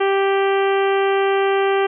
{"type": "harmonic tone", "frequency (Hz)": 392, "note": "G4", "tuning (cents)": 0, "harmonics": [1, 2, 3, 4, 5, 6, 7, 8], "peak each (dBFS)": [-16, -22, -26, -28, -30, -32, -33, -34], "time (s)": [0, 1.87], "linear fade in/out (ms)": 10, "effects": []}